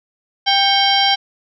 harmonic tone with a mistuned harmonic, 790 Hz, G5, 13 cents sharp, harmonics 1 / 2 / 3 / 4 / 5 / 6 / 7, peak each -16 / -24 / -23 / -16 / -23 / -23 / -22 dBFS, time 0.46-1.16 s, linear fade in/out 20 ms, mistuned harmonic 3, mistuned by -120 cents, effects none

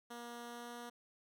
10% pulse tone with pitch glide, 237.9 to 239.3 Hz, A#3 to A#3, +35 to +46 cents, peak -38 dBFS, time 0.1-0.9 s, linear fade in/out 10 ms, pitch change +11 cents, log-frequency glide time 0.47-0.72 s, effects none

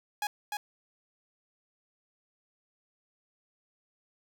sawtooth tone with echo, 830.6 Hz, G#5, in tune, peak -26 dBFS, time 0.22-0.27 s, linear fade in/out 2 ms, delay 300 ms, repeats 1, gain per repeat -3 dB, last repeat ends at 0.57 s, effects 10-bit

